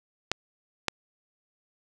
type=clicks; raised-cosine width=0.2 ms; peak=-7 dBFS; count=2; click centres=0.316 / 0.883 s; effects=none